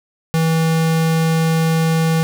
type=tone; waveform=square; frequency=162.2 Hz; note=E3; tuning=28 cents flat; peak=-14 dBFS; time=0.34-2.23 s; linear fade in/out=0 ms; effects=none